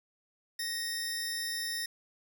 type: tone pair together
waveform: sawtooth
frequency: 1864.7 / 5271 Hz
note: A#6 / E8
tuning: 0 / -1 cents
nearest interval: octave + tritone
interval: 1799 cents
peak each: -33 / -33 dBFS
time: 0.59-1.86 s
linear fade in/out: 5 ms
effects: none